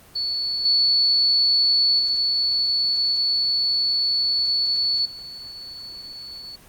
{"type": "tone with level steps", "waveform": "sine", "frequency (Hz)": 4435, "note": "C#8", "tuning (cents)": 0, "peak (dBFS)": [-22, -15, -18, -34], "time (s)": [0.15, 6.56], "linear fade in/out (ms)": 10, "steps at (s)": [0.65, 1.99, 5.05], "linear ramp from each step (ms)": 5, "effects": ["pink hiss -49 dBFS RMS until 6.68 s", "Opus 24 kbps"]}